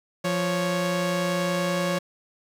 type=tone pair together; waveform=sawtooth; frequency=174.61 / 554.4 Hz; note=F3 / C#5; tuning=0 / 0 cents; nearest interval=octave + minor sixth; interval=2000 cents; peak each=-22 dBFS; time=0.24-1.99 s; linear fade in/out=10 ms; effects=low-pass 9000 Hz 12 dB/octave + 8-bit